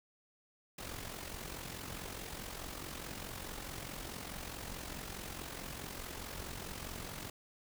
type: noise with amplitude modulation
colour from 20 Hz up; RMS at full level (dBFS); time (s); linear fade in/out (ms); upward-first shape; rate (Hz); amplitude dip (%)
pink; -42; 0.78-7.3; 5; sine; 44.7; 60
effects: none